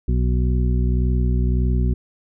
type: harmonic tone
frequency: 61.74 Hz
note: B1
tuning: in tune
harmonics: 1 / 2 / 3 / 4 / 6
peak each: -17 / -23 / -27 / -29 / -33 dBFS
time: 0.08-1.94 s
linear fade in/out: 5 ms
effects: none